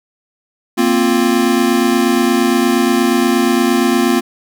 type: chord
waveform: square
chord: Bb suspended second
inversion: none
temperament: equal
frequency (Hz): 233.1 / 261.6 / 349.2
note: Bb3 / C4 / F4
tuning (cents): 0 / 0 / 0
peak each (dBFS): -16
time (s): 0.77-4.21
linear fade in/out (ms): 20
effects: none